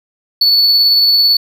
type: tone with tremolo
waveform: triangle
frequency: 4446 Hz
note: C#8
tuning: 4 cents sharp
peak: -5 dBFS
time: 0.41-1.37 s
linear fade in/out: 5 ms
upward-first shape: triangle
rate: 18 Hz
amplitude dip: 25%
effects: none